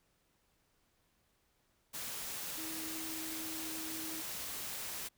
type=tone in noise; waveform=sine; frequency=318.9 Hz; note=D#4; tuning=43 cents sharp; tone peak=-45 dBFS; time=2.57-4.22 s; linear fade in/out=20 ms; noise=white; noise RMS=-42 dBFS; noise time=1.93-5.09 s; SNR=-6 dB; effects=pink hiss -75 dBFS RMS until 5.17 s